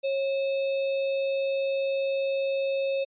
sine tone with sample-and-hold, 545 Hz, C#5, 29 cents flat, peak -24 dBFS, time 0.03-3.05 s, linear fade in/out 20 ms, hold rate 3150 Hz, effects resampled to 8000 Hz

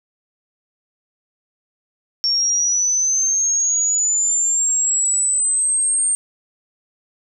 sine linear sweep, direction up, 5470 to 8700 Hz, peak -15 dBFS, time 2.24-6.15 s, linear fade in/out 0 ms, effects none

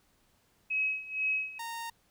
sine tone with tremolo, 2555 Hz, D#7, 45 cents sharp, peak -26 dBFS, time 0.7-1.59 s, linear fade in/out 10 ms, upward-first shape sine, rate 2.1 Hz, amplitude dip 85%
sawtooth tone, 924 Hz, A#5, 16 cents flat, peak -33 dBFS, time 1.59-1.9 s, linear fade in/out 5 ms
effects pink hiss -69 dBFS RMS until 2.1 s

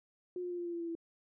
sine tone with pitch steps, 359.7 / 355.8 / 351.9 / 348 / 344.3 / 340.5 / 336.8 / 333.1 Hz, F#4 / F4 / F4 / F4 / F4 / F4 / E4 / E4, -49 / +32 / +13 / -6 / -25 / -44 / +37 / +18 cents, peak -36 dBFS, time 0.36-0.952 s, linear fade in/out 2 ms, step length 74 ms, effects none

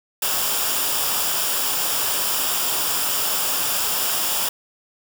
white noise with comb filter, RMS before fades -22 dBFS, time 0.22-4.49 s, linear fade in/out 5 ms, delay 0.48 ms, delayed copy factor -0.55, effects none

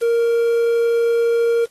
triangle tone with quantisation, 466.2 Hz, A#4, in tune, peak -12 dBFS, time 0.01-1.66 s, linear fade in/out 20 ms, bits 6, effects white hiss -57 dBFS RMS until 1.7 s + AAC 32 kbps

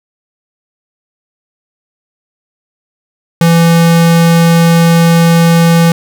square tone, 167.5 Hz, E3, 28 cents sharp, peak -5 dBFS, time 3.41-5.92 s, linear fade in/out 2 ms, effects 7-bit

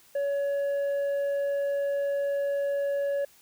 sine tone with tanh clipping, 563 Hz, C#5, 27 cents sharp, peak -26 dBFS, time 0.15-3.25 s, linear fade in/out 5 ms, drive 4 dB, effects white hiss -58 dBFS RMS until 3.41 s

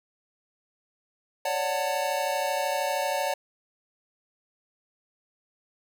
square chord, D major seventh, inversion third, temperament equal with one note detuned, 554.4 / 587.3 / 740 / 894.3 Hz, C#5 / D5 / F#5 / A5, 0 / 0 / 0 / +28 cents, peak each -32 dBFS, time 1.45-3.34 s, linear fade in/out 5 ms, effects none

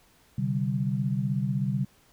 sine chord, C suspended second, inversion none, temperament equal with one note detuned, 130.81 / 146.83 / 193.63 Hz, C3 / D3 / G3, 0 / 0 / -21 cents, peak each -28 / -30 / -29 dBFS, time 0.38-1.85 s, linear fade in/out 5 ms, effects pink hiss -61 dBFS RMS until 2.12 s

